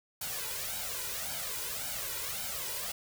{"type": "noise with flanger", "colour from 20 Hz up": "white", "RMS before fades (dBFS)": -37, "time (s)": [0.21, 2.92], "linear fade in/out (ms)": 5, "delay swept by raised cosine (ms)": [1.3, 2.08], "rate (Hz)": 1.8, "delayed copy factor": 0.75, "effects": []}